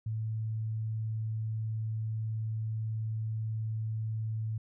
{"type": "tone", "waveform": "sine", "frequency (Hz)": 110.2, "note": "A2", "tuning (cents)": 3, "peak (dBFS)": -31, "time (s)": [0.06, 4.58], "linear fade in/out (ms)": 5, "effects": []}